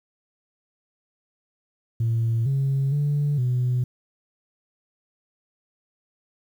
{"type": "tone with pitch steps", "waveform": "sine", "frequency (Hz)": [114.6, 136.5, 145.5, 124.7], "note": ["A#2", "C#3", "D3", "B2"], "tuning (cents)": [-29, -26, -16, 17], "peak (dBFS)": -18, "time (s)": [2, 3.84], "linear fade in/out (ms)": 5, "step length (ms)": 460, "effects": ["tanh soft clip ceiling -17 dBFS", "9-bit"]}